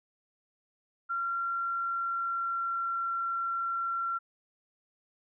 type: tone with pitch glide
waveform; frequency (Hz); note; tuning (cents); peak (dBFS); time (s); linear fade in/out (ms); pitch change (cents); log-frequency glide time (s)
sine; 1374 to 1363.7; F6 to F6; -29 to -42; -29; 1.09-4.19; 20; -13; 1.32-3.09
effects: none